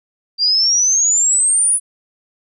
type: exponential sweep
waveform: sine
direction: up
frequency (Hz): 4699 to 10000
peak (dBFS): -11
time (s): 0.38-1.8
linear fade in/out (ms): 50
effects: none

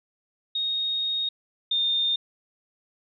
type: tone pair in turn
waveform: sine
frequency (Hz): 3728 / 3634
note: A#7 / A#7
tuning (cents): -1 / -45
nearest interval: unison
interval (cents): 44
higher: first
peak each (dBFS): -24 / -21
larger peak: second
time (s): 0.55-1.29 / 1.71-2.16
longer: first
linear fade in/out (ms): 5
effects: none

